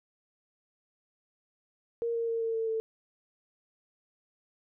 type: tone with pitch steps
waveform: sine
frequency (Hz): 466.2 / 461.9 / 457.7 / 453.5 / 449.3 / 445.1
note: A#4 / A#4 / A#4 / A#4 / A4 / A4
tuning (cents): 0 / -16 / -32 / -48 / +36 / +20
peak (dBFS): -28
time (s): 2.02-2.8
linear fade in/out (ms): 0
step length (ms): 130
effects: none